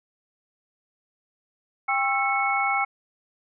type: tone cluster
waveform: sine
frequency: 797 / 1084 / 1331 / 2202 Hz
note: G5 / C#6 / E6 / C#7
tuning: +28 / -39 / +16 / -12 cents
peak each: -25 / -32 / -27 / -25 dBFS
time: 1.88-2.85 s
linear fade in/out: 10 ms
effects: none